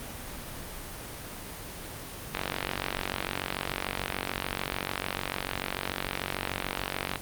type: click train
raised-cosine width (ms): 0.3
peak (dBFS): -12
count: 226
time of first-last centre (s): 2.35-7.158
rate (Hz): 46.8
effects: pink hiss -40 dBFS RMS until 7.21 s + Opus 32 kbps